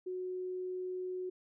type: tone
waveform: sine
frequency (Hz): 367.3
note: F#4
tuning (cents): -13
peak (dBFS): -36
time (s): 0.06-1.3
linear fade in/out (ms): 10
effects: none

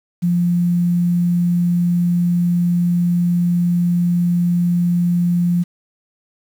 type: tone with quantisation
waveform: sine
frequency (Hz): 174.61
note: F3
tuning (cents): 0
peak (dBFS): -13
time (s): 0.22-5.64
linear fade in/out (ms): 20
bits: 7
effects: none

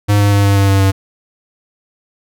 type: tone with pitch steps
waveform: square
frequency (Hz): 102.7 / 101.7 / 100.7 / 99.72 / 98.74 / 97.78 / 96.82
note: G#2 / G#2 / G2 / G2 / G2 / G2 / G2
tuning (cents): -19 / -36 / +47 / +30 / +13 / -4 / -21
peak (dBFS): -9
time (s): 0.08-0.92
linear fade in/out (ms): 20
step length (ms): 120
effects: none

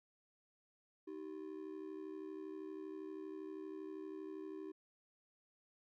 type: ring-modulated tone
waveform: triangle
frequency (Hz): 349.2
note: F4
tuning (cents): 0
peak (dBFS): -40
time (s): 1.07-4.72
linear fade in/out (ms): 10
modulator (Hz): 36.3
effects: none

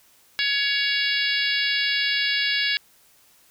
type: harmonic tone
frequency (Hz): 561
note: C#5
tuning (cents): +21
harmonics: 3 / 4 / 5 / 6 / 7 / 8 / 9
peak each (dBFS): -26 / -27 / -28 / -29 / -29 / -30 / -31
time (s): 0.39-2.77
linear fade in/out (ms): 0
effects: white hiss -57 dBFS RMS until 3.5 s

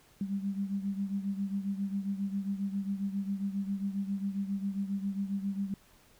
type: beating tone pair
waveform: sine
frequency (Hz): 196 / 203.4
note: G3 / G#3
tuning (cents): 0 / -36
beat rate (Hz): 7.4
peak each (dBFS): -32 / -37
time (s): 0.21-5.74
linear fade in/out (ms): 2
effects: pink hiss -62 dBFS RMS until 6.19 s

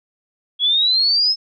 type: exponential sweep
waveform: sine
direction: up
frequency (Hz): 3322 to 5250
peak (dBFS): -13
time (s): 0.59-1.36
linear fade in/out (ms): 50
effects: none

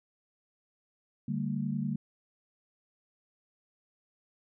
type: chord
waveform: sine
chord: G minor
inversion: second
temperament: equal with one note detuned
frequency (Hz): 146.83 / 196 / 227.1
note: D3 / G3 / Bb3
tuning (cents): 0 / 0 / -45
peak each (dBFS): -34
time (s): 1.28-1.96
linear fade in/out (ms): 5
effects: none

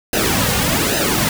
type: noise with flanger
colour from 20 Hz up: pink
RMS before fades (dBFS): -17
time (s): 0.13-1.29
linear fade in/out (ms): 2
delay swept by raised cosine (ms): 0.88 to 3.08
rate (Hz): 1.2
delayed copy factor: -0.8
effects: none

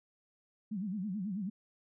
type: tone with vibrato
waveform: sine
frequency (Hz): 197.6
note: G3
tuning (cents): +14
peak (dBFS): -34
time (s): 0.71-1.5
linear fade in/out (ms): 10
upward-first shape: sine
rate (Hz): 9.2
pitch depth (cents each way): 180
effects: none

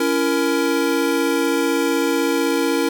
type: chord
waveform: square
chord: A# diminished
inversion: first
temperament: just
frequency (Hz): 279.7 / 335.6 / 466.2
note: C#4 / E4 / A#4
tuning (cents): +16 / +31 / 0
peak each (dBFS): -22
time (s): 0-2.89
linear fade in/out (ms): 5
effects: none

